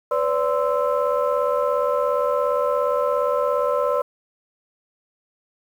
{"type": "tone cluster", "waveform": "sine", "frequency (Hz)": [499.8, 577, 1036, 1316], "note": ["B4", "D5", "C6", "E6"], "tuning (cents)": [21, -31, -17, -3], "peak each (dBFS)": [-22, -21, -25, -27], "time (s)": [0.11, 4.02], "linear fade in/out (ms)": 5, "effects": ["tanh soft clip ceiling -10 dBFS", "8-bit"]}